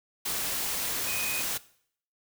sine tone in noise, 2495 Hz, D#7, 4 cents sharp, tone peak -34 dBFS, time 1.07-1.42 s, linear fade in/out 10 ms, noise white, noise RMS -31 dBFS, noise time 0.25-1.58 s, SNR -6 dB, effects noise-tail reverb RT60 0.6 s tail -19 dB re dry

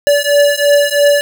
square beating tone pair, 575 / 578 Hz, D5 / D5, -37 / -28 cents, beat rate 3 Hz, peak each -12 dBFS, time 0.07-1.21 s, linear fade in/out 0 ms, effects none

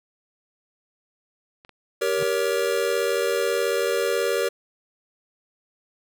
clicks, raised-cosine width 0.3 ms, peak -31 dBFS, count 2, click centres 1.649 / 1.693 s
square chord, G diminished, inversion none, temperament just, 392 / 470.4 / 564.5 Hz, G4 / Bb4 / Db5, 0 / +16 / +31 cents, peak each -27 / -25 / -27 dBFS, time 2.01-4.49 s, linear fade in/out 10 ms
square tone with exponential growth, 147.5 Hz, D3, 8 cents sharp, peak -29 dBFS, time 2.14-2.23 s, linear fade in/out 0 ms, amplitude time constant 18 ms
effects none

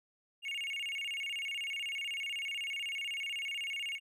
triangle tone with vibrato, 2489 Hz, D#7, in tune, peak -34 dBFS, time 0.42-4 s, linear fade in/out 50 ms, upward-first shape square, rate 16 Hz, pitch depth 210 cents each way, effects none

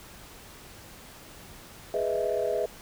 sine chord, E major seventh, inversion first, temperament equal, 415.3 / 493.9 / 622.3 / 659.3 Hz, G#4 / B4 / D#5 / E5, 0 / 0 / 0 / 0 cents, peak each -30 dBFS, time 1.94-2.66 s, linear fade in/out 2 ms, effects tanh soft clip ceiling -17 dBFS + pink hiss -48 dBFS RMS until 2.81 s

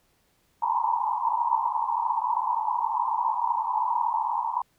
pink band-pass noise, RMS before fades -26 dBFS, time 0.62-4.62 s, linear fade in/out 5 ms, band 880 to 1000 Hz, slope 96 dB/octave, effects pink hiss -67 dBFS RMS until 4.78 s

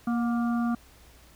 harmonic tone with a mistuned harmonic, 235 Hz, A#3, 14 cents sharp, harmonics 1 / 3 / 5 / 6, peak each -24 / -36 / -37 / -41 dBFS, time 0.07-0.75 s, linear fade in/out 5 ms, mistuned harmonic 3, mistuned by +37 cents, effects added 60 Hz sine -56 dBFS peak until 1.35 s + pink hiss -56 dBFS RMS until 1.35 s

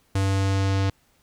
square tone with low-pass filter sweep, 97.2 Hz, G2, 14 cents flat, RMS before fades -22 dBFS, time 0.15-0.9 s, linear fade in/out 5 ms, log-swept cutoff 9200 to 5000 Hz, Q 1.1, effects pink hiss -63 dBFS RMS until 1.22 s

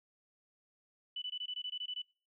sine tone bursts, 2982 Hz, F#7, 13 cents sharp, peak -37 dBFS, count 11, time 1.16-2.019 s, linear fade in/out 5 ms, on 59 ms, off 21 ms, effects noise-tail reverb RT60 0.4 s tail -24 dB re dry

